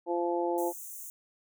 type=harmonic tone; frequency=172.8 Hz; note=F3; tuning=18 cents flat; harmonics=2 / 3 / 4 / 5; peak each=-30 / -33 / -36 / -34 dBFS; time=0.06-0.73 s; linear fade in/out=50 ms
type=high-pass noise; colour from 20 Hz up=white; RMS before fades=-43 dBFS; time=0.58-1.1 s; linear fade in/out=0 ms; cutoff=6100 Hz; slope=96 dB/octave
effects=none